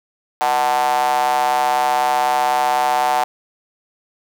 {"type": "tone with high-pass filter", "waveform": "square", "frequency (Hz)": 68, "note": "C#2", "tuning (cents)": -33, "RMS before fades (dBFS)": -17, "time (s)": [0.41, 3.24], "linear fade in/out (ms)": 0, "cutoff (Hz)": 800, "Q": 8.8, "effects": []}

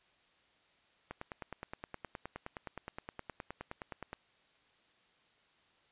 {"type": "click train", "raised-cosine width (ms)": 0.5, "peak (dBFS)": -26, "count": 30, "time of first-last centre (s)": [1.11, 4.131], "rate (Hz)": 9.6, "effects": ["white hiss -69 dBFS RMS until 5.91 s", "resampled to 8000 Hz"]}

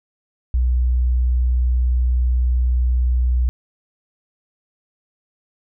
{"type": "tone", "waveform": "sine", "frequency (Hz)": 61.74, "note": "B1", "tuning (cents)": 0, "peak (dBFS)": -14, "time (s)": [0.54, 3.49], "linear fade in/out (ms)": 0, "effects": []}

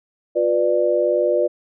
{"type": "chord", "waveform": "sine", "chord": "B diminished", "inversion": "second", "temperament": "just", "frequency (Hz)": [355.6, 493.9, 592.7], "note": ["F4", "B4", "D5"], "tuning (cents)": [31, 0, 16], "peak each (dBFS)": [-21, -20, -18], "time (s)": [0.35, 1.48], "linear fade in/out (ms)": 20, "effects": []}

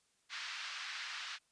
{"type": "band-pass noise", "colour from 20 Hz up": "pink", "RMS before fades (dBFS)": -44, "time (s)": [0.29, 1.39], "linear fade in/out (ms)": 50, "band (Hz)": [1300, 5200], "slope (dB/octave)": 24, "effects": ["white hiss -75 dBFS RMS until 1.51 s", "resampled to 22050 Hz"]}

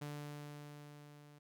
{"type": "tone with level ramp", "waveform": "sawtooth", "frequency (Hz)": 146.83, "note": "D3", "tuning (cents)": 0, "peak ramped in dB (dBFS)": [-38, -54], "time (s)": [0.01, 1.39], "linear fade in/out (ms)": 10, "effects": []}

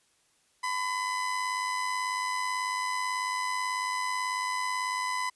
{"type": "tone with amplitude modulation", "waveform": "30% pulse", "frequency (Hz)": 1007, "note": "B5", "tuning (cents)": 33, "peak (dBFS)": -24, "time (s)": [0.63, 5.3], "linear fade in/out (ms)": 10, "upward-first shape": "sine", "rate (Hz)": 98.2, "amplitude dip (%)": 45, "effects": ["white hiss -68 dBFS RMS until 5.35 s", "resampled to 24000 Hz"]}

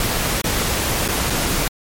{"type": "noise with dropouts", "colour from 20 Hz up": "pink", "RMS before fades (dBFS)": -20, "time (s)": [0, 1.68], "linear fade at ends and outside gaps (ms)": 2, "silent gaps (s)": [[0.416, 0.441], [1.08, 1.086], [1.3, 1.304]], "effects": ["MP3 64 kbps"]}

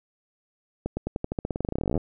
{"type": "accelerating click train", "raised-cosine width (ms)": 2, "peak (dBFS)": -14, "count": 27, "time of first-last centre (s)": [0.86, 1.977], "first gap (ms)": 110, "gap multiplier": 0.91, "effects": []}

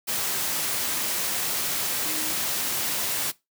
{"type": "tone in noise", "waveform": "sine", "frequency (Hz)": 310.4, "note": "D#4", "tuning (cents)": -4, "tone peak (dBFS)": -38, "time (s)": [2.05, 2.34], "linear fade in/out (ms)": 20, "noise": "white", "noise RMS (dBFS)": -27, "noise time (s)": [0.07, 3.32], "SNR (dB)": -14, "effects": ["noise-tail reverb RT60 0.2 s tail -20 dB re dry", "high-pass 100 Hz 12 dB/octave"]}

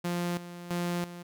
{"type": "tone with tremolo", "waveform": "sawtooth", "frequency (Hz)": 174.61, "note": "F3", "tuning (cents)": 0, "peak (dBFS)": -25, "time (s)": [0.04, 1.23], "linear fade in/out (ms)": 10, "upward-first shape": "square", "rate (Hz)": 1.5, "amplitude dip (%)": 75, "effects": []}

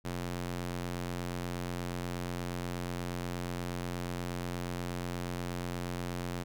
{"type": "tone with high-pass filter", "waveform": "square", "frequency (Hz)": 44.18, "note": "F1", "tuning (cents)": 21, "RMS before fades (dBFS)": -37, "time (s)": [0.04, 6.44], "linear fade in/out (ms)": 20, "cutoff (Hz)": 110, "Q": 0.7, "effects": []}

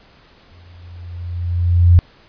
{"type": "tone with exponential growth", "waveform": "sine", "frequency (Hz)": 87.2, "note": "F2", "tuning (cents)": -2, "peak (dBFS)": -4, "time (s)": [0.51, 1.99], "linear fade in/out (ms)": 0, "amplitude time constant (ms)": 320, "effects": ["pink hiss -49 dBFS RMS until 2.28 s", "resampled to 11025 Hz"]}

